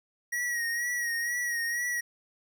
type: tone with vibrato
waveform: square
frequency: 1900 Hz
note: A#6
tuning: 33 cents sharp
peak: -29 dBFS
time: 0.32-2.01 s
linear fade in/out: 10 ms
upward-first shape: sine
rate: 2.1 Hz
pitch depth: 43 cents each way
effects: none